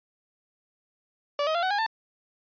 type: tone with pitch steps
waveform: 30% pulse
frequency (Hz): 578 / 630.3 / 687.4 / 749.6 / 817.4 / 891.4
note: D5 / D#5 / F5 / F#5 / G#5 / A5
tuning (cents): -28 / +22 / -28 / +22 / -28 / +22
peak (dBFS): -21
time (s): 1.39-1.864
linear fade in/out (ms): 2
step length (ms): 79
effects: resampled to 11025 Hz

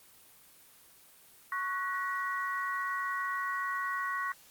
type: chord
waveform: sine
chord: F# major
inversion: second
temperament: equal with one note detuned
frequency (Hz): 1108.7 / 1480 / 1913.8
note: C#6 / F#6 / A#6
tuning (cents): 0 / 0 / +45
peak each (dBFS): -34 / -38 / -36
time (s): 1.52-4.32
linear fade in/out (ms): 2
effects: white hiss -58 dBFS RMS until 4.5 s + Opus 24 kbps

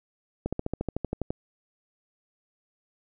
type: slowing click train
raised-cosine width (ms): 2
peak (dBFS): -15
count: 12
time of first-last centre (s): 0.46-1.305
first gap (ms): 66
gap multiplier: 1.03
effects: none

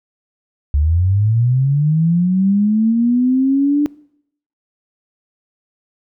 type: linear sweep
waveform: sine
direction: up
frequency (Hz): 69.3 to 296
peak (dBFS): -11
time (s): 0.74-3.86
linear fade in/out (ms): 0
effects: noise-tail reverb RT60 0.7 s tail -23 dB re dry

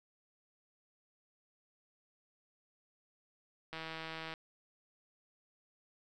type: click train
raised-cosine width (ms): 0.3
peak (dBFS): -27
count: 99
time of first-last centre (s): 3.73-4.339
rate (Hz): 161
effects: none

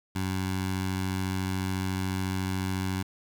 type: tone with notch filter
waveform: 15% pulse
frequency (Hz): 94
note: F#2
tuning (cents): +28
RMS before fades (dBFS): -30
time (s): 0.15-3.03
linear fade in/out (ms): 10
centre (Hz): 480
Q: 1.1
effects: 9-bit

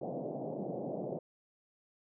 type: band-pass noise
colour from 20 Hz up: white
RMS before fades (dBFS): -39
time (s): 0.01-1.19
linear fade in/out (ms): 5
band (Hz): 130 to 690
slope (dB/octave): 48
effects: none

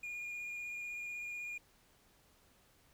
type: tone with vibrato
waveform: triangle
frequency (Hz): 2428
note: D#7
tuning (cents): -43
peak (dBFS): -39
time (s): 0.03-1.58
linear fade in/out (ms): 5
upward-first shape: square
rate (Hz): 16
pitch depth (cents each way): 11
effects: pink hiss -68 dBFS RMS until 2.93 s

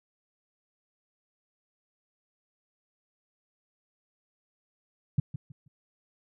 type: tone with echo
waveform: sine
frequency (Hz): 138.59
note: C#3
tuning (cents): 0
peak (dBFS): -18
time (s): 5.18-5.2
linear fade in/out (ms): 5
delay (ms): 160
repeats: 3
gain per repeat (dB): -12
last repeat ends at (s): 5.68
effects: none

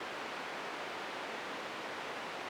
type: band-pass noise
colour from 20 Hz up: pink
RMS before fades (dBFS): -42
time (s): 0-2.49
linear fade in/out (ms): 5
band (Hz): 420 to 2700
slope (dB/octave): 12
effects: none

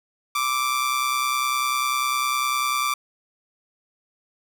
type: tone with amplitude modulation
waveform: sawtooth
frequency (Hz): 1173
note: D6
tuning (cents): -2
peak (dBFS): -15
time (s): 0.35-2.94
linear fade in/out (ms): 5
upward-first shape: sine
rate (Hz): 130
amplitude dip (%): 55
effects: none

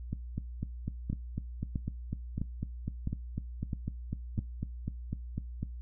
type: two click trains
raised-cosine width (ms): 5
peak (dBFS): -20 / -20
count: 23 / 6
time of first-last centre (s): 0.13-5.63 / 1.1-4.389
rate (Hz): 4 / 1.52
effects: noise-tail reverb RT60 0.2 s tail -20 dB re dry + added 60 Hz sine -39 dBFS peak until 5.81 s

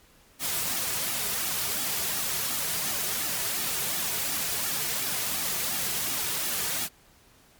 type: noise with flanger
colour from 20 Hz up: white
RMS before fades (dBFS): -29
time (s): 0.39-6.89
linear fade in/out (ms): 50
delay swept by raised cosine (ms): 1.9 to 3.8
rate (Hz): 2.8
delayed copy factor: -0.6
effects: pink hiss -58 dBFS RMS until 7.59 s + MP3 96 kbps

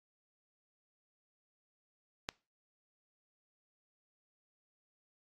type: click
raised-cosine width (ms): 0.2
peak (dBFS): -17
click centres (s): 2.289
effects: noise-tail reverb RT60 0.3 s tail -24 dB re dry + AAC 32 kbps

